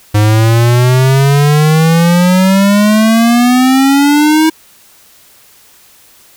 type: exponential sweep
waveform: square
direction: up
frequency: 103.83 to 320.6 Hz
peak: -6 dBFS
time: 0.14-4.5 s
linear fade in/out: 10 ms
effects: white hiss -43 dBFS RMS until 6.36 s